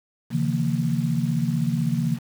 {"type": "tone cluster", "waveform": "sine", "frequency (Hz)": [134.8, 155, 170.9, 230.7], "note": ["C#3", "D#3", "F3", "A#3"], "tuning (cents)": [-48, -6, -37, -18], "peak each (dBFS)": -26, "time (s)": [0.3, 2.19], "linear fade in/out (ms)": 50, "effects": ["7-bit"]}